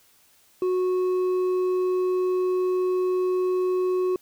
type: tone with hard clipping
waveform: sine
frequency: 367.2 Hz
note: F#4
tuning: 13 cents flat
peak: -22 dBFS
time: 0.62-4.16 s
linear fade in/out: 2 ms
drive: 4 dB
effects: white hiss -59 dBFS RMS until 4.21 s